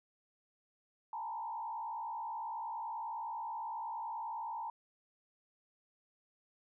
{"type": "tone with frequency modulation", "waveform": "sine", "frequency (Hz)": 905, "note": "A5", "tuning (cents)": 48, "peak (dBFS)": -38, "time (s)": [1.13, 4.7], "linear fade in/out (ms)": 2, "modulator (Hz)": 59.2, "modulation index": 1.1, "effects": []}